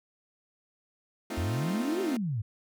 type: chord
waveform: sawtooth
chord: F dominant seventh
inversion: first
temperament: equal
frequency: 220 / 261.6 / 311.1 / 349.2 Hz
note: A3 / C4 / Eb4 / F4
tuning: 0 / 0 / 0 / 0 cents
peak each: -35 dBFS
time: 1.3-2.17 s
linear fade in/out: 5 ms
type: exponential two-way sweep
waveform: sine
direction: up then down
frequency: 77.78 to 399.3 to 98.6 Hz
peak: -28 dBFS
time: 1.37-2.42 s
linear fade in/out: 10 ms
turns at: 2.01 s
effects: none